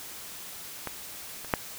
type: clicks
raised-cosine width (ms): 0.5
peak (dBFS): -17 / -25 / -7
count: 3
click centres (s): 0.873 / 1.447 / 1.538
effects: white hiss -42 dBFS RMS until 1.78 s